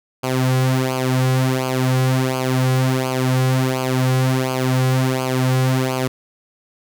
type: tone with flanger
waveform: sawtooth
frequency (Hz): 129.5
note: C3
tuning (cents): -17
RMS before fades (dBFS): -18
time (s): 0.23-6.08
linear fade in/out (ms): 10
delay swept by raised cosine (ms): 0.53 to 3.33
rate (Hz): 1.4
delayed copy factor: -0.75
effects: none